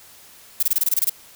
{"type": "noise bursts", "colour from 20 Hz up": "violet", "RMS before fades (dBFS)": -18, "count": 10, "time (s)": [0.6, 1.097], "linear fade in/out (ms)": 5, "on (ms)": 29, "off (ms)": 23, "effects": ["white hiss -47 dBFS RMS until 1.35 s"]}